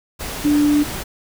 sine tone in noise, 293.9 Hz, D4, 1 cent sharp, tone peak -12 dBFS, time 0.44-0.84 s, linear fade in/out 20 ms, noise pink, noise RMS -28 dBFS, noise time 0.19-1.04 s, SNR +13 dB, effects none

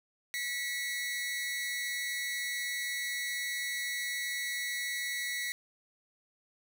sawtooth tone pair together, 1949.3 / 2188 Hz, B6 / C#7, -23 / -23 cents, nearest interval major second, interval 200 cents, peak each -31 / -35 dBFS, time 0.34-5.52 s, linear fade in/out 0 ms, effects none

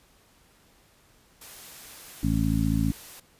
white noise, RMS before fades -45 dBFS, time 1.41-3.2 s, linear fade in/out 5 ms
harmonic tone, 55 Hz, A1, in tune, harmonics 1 / 2 / 3 / 4 / 5, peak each -28 / -28 / -28 / -28 / -28 dBFS, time 2.23-2.92 s, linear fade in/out 5 ms
effects pink hiss -60 dBFS RMS until 3.39 s + resampled to 32000 Hz

